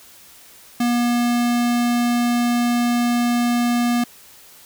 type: tone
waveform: square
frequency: 240 Hz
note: B3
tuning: 49 cents flat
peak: -17 dBFS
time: 0.8-4.04 s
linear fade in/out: 5 ms
effects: white hiss -46 dBFS RMS until 4.65 s